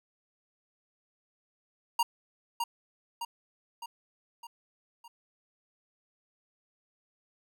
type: tone with echo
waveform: square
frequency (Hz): 937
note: A#5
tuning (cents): +9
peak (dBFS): -24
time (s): 1.99-2.03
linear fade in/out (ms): 5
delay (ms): 610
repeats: 5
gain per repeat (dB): -5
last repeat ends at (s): 5.08
effects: none